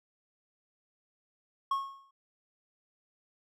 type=tone with exponential decay; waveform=triangle; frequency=1093 Hz; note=C#6; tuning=25 cents flat; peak=-23 dBFS; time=1.71-2.11 s; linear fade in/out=5 ms; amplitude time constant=86 ms; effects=none